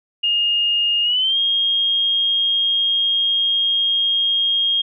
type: tone with pitch glide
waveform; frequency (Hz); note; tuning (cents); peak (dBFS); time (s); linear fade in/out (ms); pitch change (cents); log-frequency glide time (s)
sine; 2840 to 3244; F7 to G#7; +28 to -41; -15; 0.23-4.82; 10; +231; 1.03-1.38
effects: none